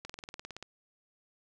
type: slowing click train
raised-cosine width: 0.2 ms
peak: -25 dBFS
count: 12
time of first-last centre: 0.05-0.626 s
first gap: 45 ms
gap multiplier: 1.03
effects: none